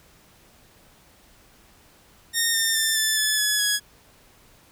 10% pulse tone with pitch steps, 1842 / 1812.4 / 1783.4 / 1754.8 / 1726.6 / 1698.9 / 1671.7 Hz, A#6 / A#6 / A6 / A6 / A6 / G#6 / G#6, -21 / -49 / +23 / -5 / -33 / +39 / +11 cents, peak -11 dBFS, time 2.33-3.8 s, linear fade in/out 50 ms, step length 210 ms, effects pink hiss -55 dBFS RMS until 4.71 s

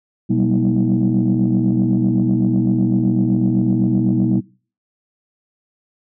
sine tone cluster, 124 / 187.4 / 195.3 / 239.8 / 319.5 Hz, B2 / F#3 / G3 / A#3 / D#4, +7 / +22 / -6 / +49 / +46 cents, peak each -19 dBFS, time 0.29-4.41 s, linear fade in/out 20 ms, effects noise-tail reverb RT60 0.4 s tail -22 dB re dry + tanh soft clip ceiling -7 dBFS

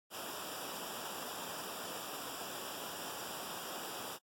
pink noise with comb filter, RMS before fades -44 dBFS, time 0.1-4.19 s, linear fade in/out 50 ms, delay 0.47 ms, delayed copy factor -0.75, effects high-pass 150 Hz 12 dB/octave + AAC 64 kbps

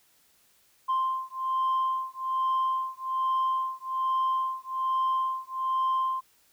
sine beating tone pair, 1046.5 / 1047.7 Hz, C6 / C6, 0 / +2 cents, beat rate 1.2 Hz, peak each -27 dBFS, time 0.88-6.21 s, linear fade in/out 20 ms, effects tanh soft clip ceiling -21 dBFS + white hiss -64 dBFS RMS until 6.52 s

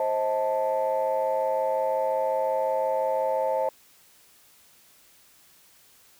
sine chord, A diminished, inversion first, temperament just, 528 / 633.6 / 880 Hz, C5 / Eb5 / A5, +16 / +31 / 0 cents, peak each -25 / -27 / -27 dBFS, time 0-3.69 s, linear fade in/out 2 ms, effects tanh soft clip ceiling -16 dBFS + white hiss -57 dBFS RMS until 6.19 s

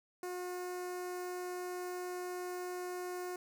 sawtooth tone with notch filter, 360.3 Hz, F#4, 46 cents flat, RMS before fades -41 dBFS, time 0.23-3.36 s, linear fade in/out 2 ms, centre 3300 Hz, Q 1, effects none

